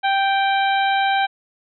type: harmonic tone with a mistuned harmonic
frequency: 784 Hz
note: G5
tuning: in tune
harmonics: 1 / 2 / 3 / 4 / 5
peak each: -17 / -23 / -27 / -29 / -31 dBFS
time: 0.03-1.27 s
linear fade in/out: 20 ms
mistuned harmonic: 5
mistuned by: -19 cents
effects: none